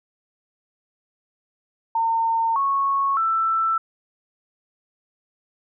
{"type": "tone with pitch steps", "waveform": "sine", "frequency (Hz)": [910, 1103, 1329], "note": ["A#5", "C#6", "E6"], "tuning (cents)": [-42, -9, 14], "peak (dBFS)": -18, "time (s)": [1.95, 3.78], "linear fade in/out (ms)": 5, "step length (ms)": 610, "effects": []}